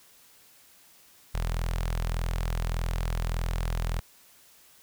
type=tone with notch filter; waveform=sawtooth; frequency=41.69 Hz; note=E1; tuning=20 cents sharp; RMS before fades=-29 dBFS; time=1.34-4 s; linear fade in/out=10 ms; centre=290 Hz; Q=0.72; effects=white hiss -57 dBFS RMS until 4.82 s